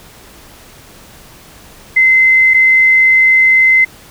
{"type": "tone pair in turn", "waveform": "sine", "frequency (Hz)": [2061, 2061], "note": ["C7", "C7"], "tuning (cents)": [-27, -27], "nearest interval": "unison", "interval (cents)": 0, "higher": "neither", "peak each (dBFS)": -5, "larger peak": "neither", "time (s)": [[1.96, 2.54], [2.54, 3.85]], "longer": "second", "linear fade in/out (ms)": 10, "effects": ["pink hiss -39 dBFS RMS until 4.1 s"]}